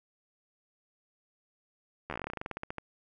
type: slowing click train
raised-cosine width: 0.5 ms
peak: -21 dBFS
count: 20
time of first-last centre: 2.1-2.783 s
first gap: 12 ms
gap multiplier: 1.11
effects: none